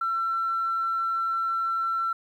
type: tone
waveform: sine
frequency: 1347 Hz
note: E6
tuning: 37 cents sharp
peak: -23 dBFS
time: 0.01-2.13 s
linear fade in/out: 5 ms
effects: tanh soft clip ceiling -19 dBFS + 10-bit